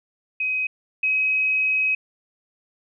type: tone pair in turn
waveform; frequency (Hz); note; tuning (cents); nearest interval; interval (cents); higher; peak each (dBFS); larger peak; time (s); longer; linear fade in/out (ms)
sine; 2524 / 2540; D#7 / D#7; +24 / +35; unison; 11; second; -21 / -18; second; 0.4-0.67 / 1.03-1.95; second; 5
effects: none